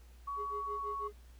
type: tone with pitch glide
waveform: sine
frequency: 1125 to 1111.4 Hz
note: C#6 to C#6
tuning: +25 to +4 cents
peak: -36 dBFS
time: 0.27-1.08 s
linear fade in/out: 10 ms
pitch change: -21 cents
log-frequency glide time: 0.54-0.96 s
type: tone with tremolo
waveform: triangle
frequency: 415.3 Hz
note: G#4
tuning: in tune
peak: -38 dBFS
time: 0.36-1.16 s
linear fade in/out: 50 ms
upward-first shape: sine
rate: 6.1 Hz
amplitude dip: 100%
effects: added 60 Hz sine -53 dBFS peak until 1.39 s + pink hiss -66 dBFS RMS until 1.39 s